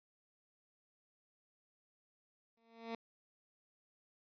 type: tone with exponential growth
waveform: 15% pulse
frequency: 228.6 Hz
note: A#3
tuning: 34 cents flat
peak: -32 dBFS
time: 2.57-2.95 s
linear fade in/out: 2 ms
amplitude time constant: 82 ms
effects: resampled to 11025 Hz